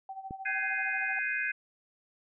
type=tone with tremolo; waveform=sine; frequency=771 Hz; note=G5; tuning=29 cents flat; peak=-36 dBFS; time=0.09-1.19 s; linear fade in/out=2 ms; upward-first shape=sine; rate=13 Hz; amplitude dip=75%
type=click; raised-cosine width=3 ms; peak=-27 dBFS; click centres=0.309 s
type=chord; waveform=sine; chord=Ab major seventh; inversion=third; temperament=equal with one note detuned; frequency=1539.3 / 1661.2 / 2093 / 2489 Hz; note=G6 / Ab6 / C7 / Eb7; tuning=-32 / 0 / 0 / 0 cents; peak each=-35 / -34 / -36 / -34 dBFS; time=0.45-1.52 s; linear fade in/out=10 ms
effects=none